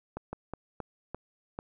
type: slowing click train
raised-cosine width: 1 ms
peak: -22 dBFS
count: 6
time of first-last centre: 0.17-1.589 s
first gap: 160 ms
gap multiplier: 1.29
effects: none